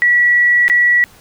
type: tone with dropouts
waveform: sine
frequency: 1939 Hz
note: B6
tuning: 32 cents flat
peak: -8 dBFS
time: 0.02-1.04 s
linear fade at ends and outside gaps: 0 ms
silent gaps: 0.681-0.699 s
effects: pink hiss -45 dBFS RMS until 1.2 s